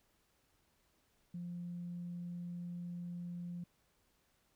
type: tone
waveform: sine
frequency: 174.61 Hz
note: F3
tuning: in tune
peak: -40 dBFS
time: 1.34-3.64 s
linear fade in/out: 5 ms
effects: tanh soft clip ceiling -36 dBFS + pink hiss -75 dBFS RMS until 4.55 s